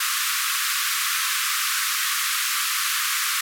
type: band-pass noise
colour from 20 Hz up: pink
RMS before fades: -24 dBFS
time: 0-3.41 s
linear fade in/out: 5 ms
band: 1100 to 16000 Hz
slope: 96 dB/octave
effects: none